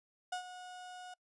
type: tone with ADSR envelope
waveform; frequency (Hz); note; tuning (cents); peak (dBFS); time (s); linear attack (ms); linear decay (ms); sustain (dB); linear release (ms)
35% pulse; 728; F#5; -28; -33; 0.32-1.14; 7; 96; -12; 5
effects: noise-tail reverb RT60 0.1 s tail -25 dB re dry + resampled to 22050 Hz